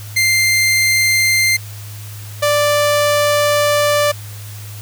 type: tone pair in turn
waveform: sawtooth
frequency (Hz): 2093 / 587.3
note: C7 / D5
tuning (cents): 0 / 0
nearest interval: octave + minor seventh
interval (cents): 2200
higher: first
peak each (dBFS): -8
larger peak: neither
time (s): 0.16-1.57 / 2.42-4.12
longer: second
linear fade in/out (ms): 10
effects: added 104 Hz sine -29 dBFS peak until 4.81 s + white hiss -37 dBFS RMS until 4.81 s